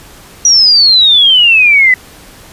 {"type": "exponential sweep", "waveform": "sine", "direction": "down", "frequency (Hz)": [5850, 1983], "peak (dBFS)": -3, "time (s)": [0.45, 1.94], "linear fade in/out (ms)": 2, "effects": ["pink hiss -36 dBFS RMS until 2.52 s", "resampled to 32000 Hz"]}